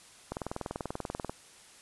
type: click train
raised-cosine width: 1 ms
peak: -20 dBFS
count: 21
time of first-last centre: 0.32-1.296 s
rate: 20.5 Hz
effects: white hiss -55 dBFS RMS until 1.81 s + resampled to 24000 Hz